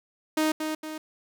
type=tone with echo; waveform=sawtooth; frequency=311.1 Hz; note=D#4; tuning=in tune; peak=-18 dBFS; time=0.37-0.52 s; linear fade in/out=5 ms; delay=230 ms; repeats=2; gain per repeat=-6 dB; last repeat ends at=0.98 s; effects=10-bit